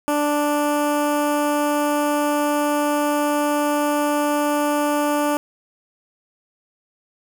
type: tone with notch filter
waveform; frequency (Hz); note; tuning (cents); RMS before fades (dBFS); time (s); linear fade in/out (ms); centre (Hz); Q
15% pulse; 293.7; D4; 0; -20; 0.08-5.37; 0; 4000; 0.83
effects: none